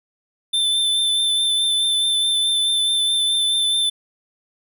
square tone with vibrato, 3543 Hz, A7, 11 cents sharp, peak -17 dBFS, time 0.53-3.9 s, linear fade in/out 10 ms, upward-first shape triangle, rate 4.7 Hz, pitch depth 22 cents each way, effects none

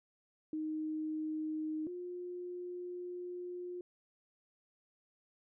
sine tone pair in turn, 311.1 / 356.4 Hz, D#4 / F4, 0 / +35 cents, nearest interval major second, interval 235 cents, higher second, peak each -35 / -40 dBFS, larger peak first, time 0.53-1.87 / 1.87-3.81 s, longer second, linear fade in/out 2 ms, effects none

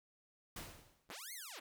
pink noise with exponential decay, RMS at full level -44 dBFS, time 0.56-1.12 s, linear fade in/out 5 ms, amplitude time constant 120 ms
5% pulse linear two-way sweep, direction up then down, 34.65 to 2217 to 235 Hz, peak -36 dBFS, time 1.09-1.6 s, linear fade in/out 10 ms, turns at 1.33 s
effects none

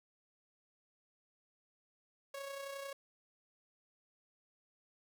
sawtooth tone with amplitude modulation, 553 Hz, C#5, 4 cents flat, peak -37 dBFS, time 2.34-2.93 s, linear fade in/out 5 ms, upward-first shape sine, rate 31.2 Hz, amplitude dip 45%, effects none

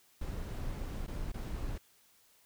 brown noise with dropouts, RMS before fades -38 dBFS, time 0.21-1.78 s, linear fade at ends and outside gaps 5 ms, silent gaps 1.066-1.079 / 1.319-1.34 s, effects white hiss -66 dBFS RMS until 2.45 s

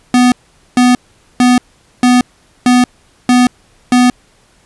square tone bursts, 247.9 Hz, B3, 7 cents sharp, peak -6 dBFS, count 7, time 0.14-4.1 s, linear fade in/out 2 ms, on 180 ms, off 450 ms, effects pink hiss -50 dBFS RMS until 4.65 s + resampled to 24000 Hz

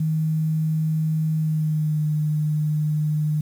sine tone with pitch glide, 157.3 to 152.12 Hz, D#3 to D#3, +19 to -39 cents, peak -19 dBFS, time 0-3.41 s, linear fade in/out 5 ms, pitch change -58 cents, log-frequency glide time 1.35-2.05 s, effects 8-bit

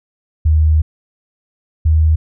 sine tone pair in turn, 77.78 / 78.68 Hz, D#2 / D#2, 0 / +20 cents, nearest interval unison, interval 20 cents, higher second, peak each -8 dBFS, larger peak neither, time 0.45-0.82 / 1.85-2.16 s, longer first, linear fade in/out 10 ms, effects none

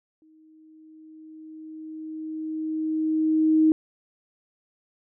sine tone with exponential growth, 314.3 Hz, D#4, 18 cents sharp, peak -14 dBFS, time 0.22-3.72 s, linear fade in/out 1 ms, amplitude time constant 760 ms, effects none

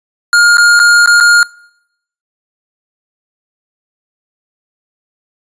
square tone with dropouts, 1418 Hz, F6, 26 cents sharp, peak -5 dBFS, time 0.33-1.43 s, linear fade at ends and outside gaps 1 ms, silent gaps 0.571-0.581 / 0.793-0.799 / 1.06-1.074 / 1.202-1.208 s, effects noise-tail reverb RT60 0.8 s tail -25 dB re dry + resampled to 22050 Hz

